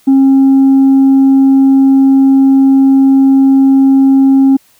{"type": "tone with tanh clipping", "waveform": "sine", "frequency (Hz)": 270, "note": "C#4", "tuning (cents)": -45, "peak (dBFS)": -4, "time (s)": [0.07, 4.57], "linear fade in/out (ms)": 10, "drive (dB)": 1, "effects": ["white hiss -49 dBFS RMS until 4.79 s"]}